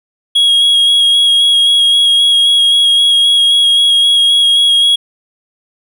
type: tone with vibrato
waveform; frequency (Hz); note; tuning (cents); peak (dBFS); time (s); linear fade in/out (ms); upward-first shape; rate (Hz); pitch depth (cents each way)
triangle; 3300; G#7; -12; -5; 0.35-4.96; 10; square; 3.8; 13
effects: none